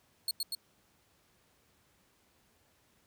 sawtooth tone with echo, 4333 Hz, C#8, 40 cents flat, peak -27 dBFS, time 0.28-0.31 s, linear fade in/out 2 ms, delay 120 ms, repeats 2, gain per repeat -2 dB, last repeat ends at 0.55 s, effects pink hiss -69 dBFS RMS until 3.06 s + high-pass 60 Hz 12 dB/octave

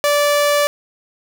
sawtooth tone, 582 Hz, D5, 16 cents flat, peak -9 dBFS, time 0.04-0.67 s, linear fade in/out 0 ms, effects none

